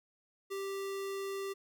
square tone, 392 Hz, G4, in tune, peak -37 dBFS, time 0.5-1.54 s, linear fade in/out 20 ms, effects none

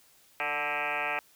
sine tone with frequency modulation, 1600 Hz, G6, 35 cents sharp, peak -28 dBFS, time 0.4-1.19 s, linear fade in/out 0 ms, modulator 144 Hz, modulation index 7.1, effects white hiss -61 dBFS RMS until 1.35 s

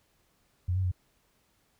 sine tone with pitch steps, 89.6 / 93.9 / 90.9 Hz, F2 / F#2 / F#2, +45 / +26 / -30 cents, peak -25 dBFS, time 0.68-0.917 s, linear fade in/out 10 ms, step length 79 ms, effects pink hiss -70 dBFS RMS until 1.79 s

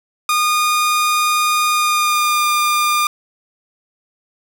sawtooth tone with pitch glide, 1223 to 1204.1 Hz, D#6 to D6, -30 to +43 cents, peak -10 dBFS, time 0.29-3.07 s, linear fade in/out 2 ms, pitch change -27 cents, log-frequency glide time 1.7-2.48 s, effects none

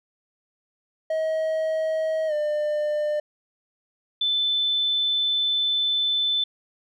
triangle tone with pitch glide, 635 to 599.4 Hz, D#5 to D5, +35 to +35 cents, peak -20 dBFS, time 1.1-3.2 s, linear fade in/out 5 ms, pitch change -100 cents, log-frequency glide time 2.27-2.33 s
sine tone, 3520 Hz, A7, in tune, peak -20 dBFS, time 4.21-6.44 s, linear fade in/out 5 ms
effects none

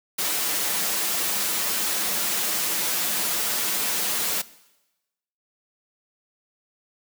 white noise with comb filter, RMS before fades -25 dBFS, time 0.18-4.42 s, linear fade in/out 10 ms, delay 7.6 ms, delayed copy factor -0.6, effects noise-tail reverb RT60 1.0 s tail -19 dB re dry + high-pass 150 Hz 12 dB/octave

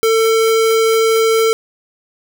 square tone, 447.8 Hz, A4, 30 cents sharp, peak -11 dBFS, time 0.03-1.53 s, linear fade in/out 0 ms, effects 8-bit

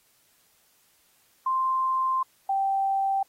sine tone pair in turn, 1046.5 / 780.8 Hz, C6 / G5, 0 / -7 cents, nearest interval perfect fourth, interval 507 cents, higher first, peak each -22 dBFS, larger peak neither, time 1.46-2.23 / 2.49-3.23 s, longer first, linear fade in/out 5 ms, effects white hiss -64 dBFS RMS until 3.28 s + AAC 48 kbps

